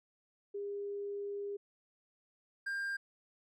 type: tone pair in turn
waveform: sine / triangle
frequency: 404.4 / 1597.6 Hz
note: G#4 / G6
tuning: -46 / +32 cents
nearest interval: 2 octaves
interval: 2378 cents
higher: second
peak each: -37 / -33 dBFS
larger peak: second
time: 0.54-1.57 / 2.66-2.97 s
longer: first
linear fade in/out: 10 ms
effects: none